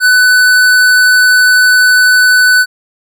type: tone with hard clipping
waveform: sine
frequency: 1498 Hz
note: F#6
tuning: 21 cents sharp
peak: -6 dBFS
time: 0-2.66 s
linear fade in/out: 50 ms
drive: 15 dB
effects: none